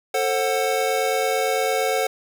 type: chord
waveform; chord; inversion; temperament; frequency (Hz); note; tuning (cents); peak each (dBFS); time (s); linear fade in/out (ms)
square; F# diminished; first; just; 444 / 532.8 / 740; A4 / C5 / F#5; +16 / +31 / 0; -25; 0.14-2.07; 5
effects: none